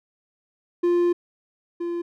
triangle tone pair in turn, 349.2 / 344.2 Hz, F4 / F4, 0 / -25 cents, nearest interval unison, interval 25 cents, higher first, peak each -15 / -23 dBFS, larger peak first, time 0.83-1.13 / 1.8-2.02 s, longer first, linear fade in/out 10 ms, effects none

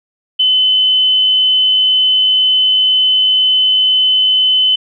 sine tone, 3034 Hz, F#7, 43 cents sharp, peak -8 dBFS, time 0.39-4.76 s, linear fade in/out 10 ms, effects none

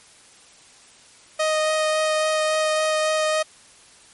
sawtooth tone with vibrato, 622.3 Hz, D#5, in tune, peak -15 dBFS, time 1.39-3.43 s, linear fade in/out 10 ms, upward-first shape sine, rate 3.6 Hz, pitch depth 8 cents each way, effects white hiss -50 dBFS RMS until 4.13 s + MP3 48 kbps

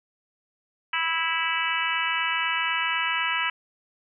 harmonic tone, 328 Hz, E4, 9 cents flat, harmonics 3 / 4 / 5 / 6 / 7 / 8 / 9, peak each -31 / -31 / -31 / -31 / -31 / -31 / -31 dBFS, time 0.93-3.5 s, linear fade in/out 5 ms, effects none

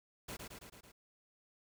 pink noise with echo, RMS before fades -45 dBFS, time 0.28-0.37 s, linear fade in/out 10 ms, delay 110 ms, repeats 5, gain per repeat -3 dB, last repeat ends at 0.92 s, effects none

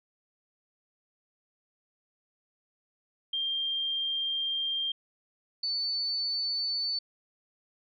sine tone pair in turn, 3188 / 4496 Hz, G7 / C#8, +28 / +24 cents, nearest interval tritone, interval 596 cents, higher second, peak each -28 dBFS, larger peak neither, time 3.33-4.92 / 5.63-6.99 s, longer first, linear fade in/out 5 ms, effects none

